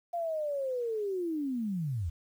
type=linear sweep; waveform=sine; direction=down; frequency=698.5 to 73.8 Hz; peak=-30 dBFS; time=0.13-2.1 s; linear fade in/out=10 ms; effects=10-bit